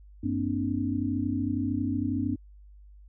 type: tone cluster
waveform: sine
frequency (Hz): 95.8 / 233.2 / 262.2 / 295.1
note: G2 / A#3 / C4 / D4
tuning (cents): -39 / +1 / +4 / +8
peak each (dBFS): -32 / -33 / -30 / -31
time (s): 0.23-2.36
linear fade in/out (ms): 10
effects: added 50 Hz sine -48 dBFS peak until 3.08 s